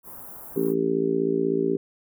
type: band-stop noise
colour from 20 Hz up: white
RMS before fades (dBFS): -41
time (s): 0.03-0.75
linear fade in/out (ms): 50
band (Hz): 1200 to 12000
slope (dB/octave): 24
type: harmonic tone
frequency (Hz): 56.2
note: A1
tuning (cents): +37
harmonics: 3 / 4 / 5 / 6 / 7 / 8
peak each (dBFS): -32 / -32 / -27 / -32 / -23 / -32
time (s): 0.56-1.77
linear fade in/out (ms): 5
effects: none